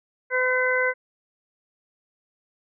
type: harmonic tone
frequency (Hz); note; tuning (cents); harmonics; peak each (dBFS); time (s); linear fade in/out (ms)
508; B4; +49; 1 / 2 / 3 / 4; -24 / -30 / -24 / -25; 0.3-0.94; 50
effects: none